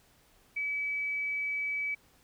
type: tone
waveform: sine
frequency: 2290 Hz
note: D7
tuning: 44 cents flat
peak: -30 dBFS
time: 0.56-1.95 s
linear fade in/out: 10 ms
effects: pink hiss -64 dBFS RMS until 2.23 s